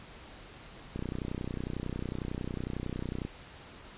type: click train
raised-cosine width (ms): 3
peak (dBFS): -22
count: 72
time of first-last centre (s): 0.96-3.25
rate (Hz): 31
effects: pink hiss -50 dBFS RMS until 3.97 s + resampled to 8000 Hz